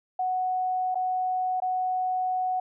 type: tone with dropouts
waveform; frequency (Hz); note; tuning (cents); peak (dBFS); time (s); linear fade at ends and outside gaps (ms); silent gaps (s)
sine; 740; F#5; 0; -24; 0.19-2.6; 5; 0.946-0.954 / 1.602-1.62
effects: none